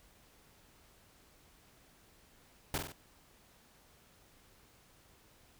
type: noise with echo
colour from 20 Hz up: pink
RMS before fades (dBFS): -34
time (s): 2.74-2.78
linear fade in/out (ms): 2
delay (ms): 47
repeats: 3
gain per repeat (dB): -5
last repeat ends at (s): 2.921
effects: pink hiss -64 dBFS RMS until 5.59 s